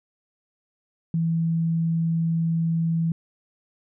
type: tone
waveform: sine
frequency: 164.81 Hz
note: E3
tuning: in tune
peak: -20 dBFS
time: 1.14-3.12 s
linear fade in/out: 2 ms
effects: none